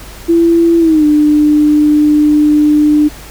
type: tone with pitch glide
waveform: sine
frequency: 335.8 to 299.2 Hz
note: E4 to D4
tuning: +32 to +32 cents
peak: -5 dBFS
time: 0.28-3.09 s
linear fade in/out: 20 ms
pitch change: -200 cents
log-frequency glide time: 0.79-1.05 s
effects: added 50 Hz sine -33 dBFS peak until 3.3 s + pink hiss -33 dBFS RMS until 3.3 s